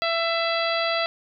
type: harmonic tone with a mistuned harmonic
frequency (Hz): 668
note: E5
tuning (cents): +23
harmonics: 1 / 2 / 3 / 4 / 5 / 6 / 7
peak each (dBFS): -25 / -28 / -30 / -31 / -32 / -33 / -33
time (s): 0.02-1.06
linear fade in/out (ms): 0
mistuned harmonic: 4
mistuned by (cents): -21
effects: none